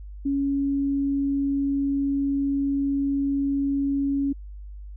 sine tone, 278.2 Hz, C#4, 6 cents sharp, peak -21 dBFS, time 0.25-4.33 s, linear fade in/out 10 ms, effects added 50 Hz sine -36 dBFS peak until 4.96 s

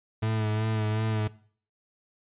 40% pulse tone with vibrato, 108.8 Hz, A2, 19 cents flat, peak -24 dBFS, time 0.22-1.28 s, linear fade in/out 10 ms, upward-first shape sine, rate 2.7 Hz, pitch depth 30 cents each way, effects noise-tail reverb RT60 0.5 s tail -19 dB re dry + resampled to 8000 Hz

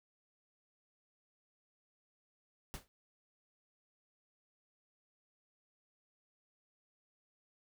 pink noise with exponential decay, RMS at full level -41 dBFS, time 2.74-2.88 s, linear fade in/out 0 ms, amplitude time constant 29 ms, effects none

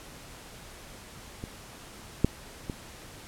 clicks, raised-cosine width 3 ms, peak -23 / -7 / -19 dBFS, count 3, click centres 1.439 / 2.246 / 2.698 s, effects pink hiss -47 dBFS RMS until 3.27 s + low-pass 12000 Hz 12 dB/octave

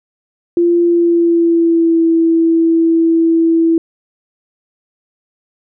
sine tone with pitch glide, 344.3 to 329.5 Hz, F4 to E4, -25 to -1 cents, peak -8 dBFS, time 0.57-3.78 s, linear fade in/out 2 ms, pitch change -76 cents, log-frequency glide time 0.83-2.03 s, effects none

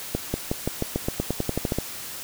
accelerating click train, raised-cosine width 2 ms, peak -10 dBFS, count 15, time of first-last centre 0.15-1.786 s, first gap 190 ms, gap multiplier 0.92, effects white hiss -36 dBFS RMS until 2.23 s

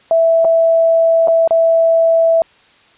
sine tone with dropouts, 659 Hz, E5, 1 cent flat, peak -8 dBFS, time 0.11-2.42 s, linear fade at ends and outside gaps 1 ms, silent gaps 0.446-0.45 / 1.274-1.282 / 1.476-1.508 s, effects white hiss -49 dBFS RMS until 2.97 s + resampled to 8000 Hz

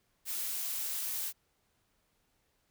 blue noise, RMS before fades -36 dBFS, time 0.25-1.33 s, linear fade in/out 50 ms, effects pink hiss -75 dBFS RMS until 2.7 s

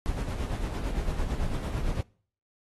brown noise with tremolo, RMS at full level -28 dBFS, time 0.06-2.01 s, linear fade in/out 0 ms, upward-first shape sine, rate 8.9 Hz, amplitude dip 50%, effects noise-tail reverb RT60 0.5 s tail -24 dB re dry + AAC 32 kbps

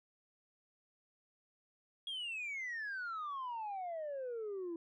sine exponential sweep, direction down, 3322 to 328.3 Hz, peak -37 dBFS, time 2.07-4.76 s, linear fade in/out 2 ms, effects tanh soft clip ceiling -37 dBFS

